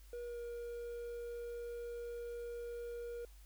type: tone with pitch glide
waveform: triangle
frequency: 480.1 to 474 Hz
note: B4 to A#4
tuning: -49 to +29 cents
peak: -40 dBFS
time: 0.13-3.25 s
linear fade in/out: 2 ms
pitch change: -22 cents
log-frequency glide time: 0.23-0.39 s
effects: added 50 Hz sine -55 dBFS peak until 3.45 s + white hiss -67 dBFS RMS until 3.45 s

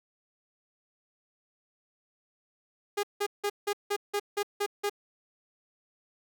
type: tone bursts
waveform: sawtooth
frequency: 408.5 Hz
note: G#4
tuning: 29 cents flat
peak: -23 dBFS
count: 9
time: 2.97-4.897 s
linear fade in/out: 10 ms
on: 63 ms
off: 170 ms
effects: none

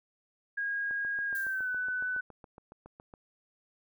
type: tone with pitch glide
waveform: sine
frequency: 1635 to 1499.3 Hz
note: G#6 to F#6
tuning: -28 to +22 cents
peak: -30 dBFS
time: 0.57-2.21 s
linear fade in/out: 10 ms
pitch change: -150 cents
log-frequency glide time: 1.27-1.69 s
type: click train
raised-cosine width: 1 ms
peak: -35 dBFS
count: 17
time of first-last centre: 0.91-3.138 s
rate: 7.18 Hz
type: noise with exponential decay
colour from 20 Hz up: violet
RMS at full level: -43 dBFS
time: 1.35-1.86 s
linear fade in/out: 2 ms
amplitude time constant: 110 ms
effects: none

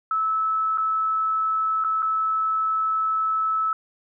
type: tone with dropouts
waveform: sine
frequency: 1304 Hz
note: E6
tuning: 19 cents flat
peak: -20 dBFS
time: 0.11-3.73 s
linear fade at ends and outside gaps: 2 ms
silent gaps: 0.775-0.781 / 1.84-1.846 / 2.022-2.027 s
effects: none

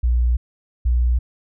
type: tone pair in turn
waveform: sine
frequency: 60.2 / 60.53 Hz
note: B1 / B1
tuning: -44 / -34 cents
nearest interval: unison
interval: 10 cents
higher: second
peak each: -14 dBFS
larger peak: neither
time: 0.03-0.37 / 0.85-1.19 s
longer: neither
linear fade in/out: 10 ms
effects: none

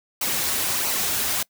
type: noise with flanger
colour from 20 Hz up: white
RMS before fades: -24 dBFS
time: 0.21-1.43 s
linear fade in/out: 5 ms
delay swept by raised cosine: 0.56 to 5.96 ms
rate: 1.5 Hz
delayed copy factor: -0.5
effects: noise-tail reverb RT60 0.1 s tail -23 dB re dry

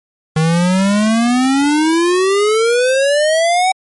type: exponential sweep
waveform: square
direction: up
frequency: 155.56 to 763 Hz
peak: -11 dBFS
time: 0.36-3.72 s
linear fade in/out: 5 ms
effects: MP3 48 kbps

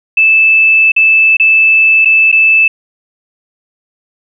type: tone with dropouts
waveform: sine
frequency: 2629 Hz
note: E7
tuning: 5 cents flat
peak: -4 dBFS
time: 0.17-2.68 s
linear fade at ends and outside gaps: 5 ms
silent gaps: 0.919-0.963 / 1.369-1.398 / 2.049-2.055 / 2.317-2.325 s
effects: none

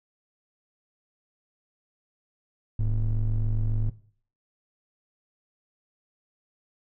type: ring-modulated tone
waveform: triangle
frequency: 65.41 Hz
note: C2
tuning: in tune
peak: -17 dBFS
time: 2.79-3.9 s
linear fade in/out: 5 ms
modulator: 41.7 Hz
effects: noise-tail reverb RT60 0.5 s tail -17 dB re dry

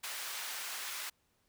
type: high-pass noise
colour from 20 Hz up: pink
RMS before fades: -41 dBFS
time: 0.03-1.1 s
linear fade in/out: 10 ms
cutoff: 1300 Hz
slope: 12 dB/octave
effects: pink hiss -75 dBFS RMS until 1.48 s

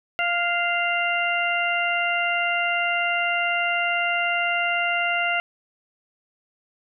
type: harmonic tone with a mistuned harmonic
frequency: 694 Hz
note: F5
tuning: 11 cents flat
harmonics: 1 / 2 / 3 / 4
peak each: -26 / -26 / -26 / -26 dBFS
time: 0.19-5.4 s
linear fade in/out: 0 ms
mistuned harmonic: 2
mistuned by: +23 cents
effects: none

